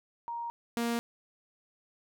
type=tone pair in turn; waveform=sine / sawtooth; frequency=938 / 234.5 Hz; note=A#5 / A#3; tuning=+11 / +11 cents; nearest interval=2 octaves; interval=2400 cents; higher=first; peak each=-34 / -25 dBFS; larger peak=second; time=0.28-0.5 / 0.77-0.99 s; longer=neither; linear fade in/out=0 ms; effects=none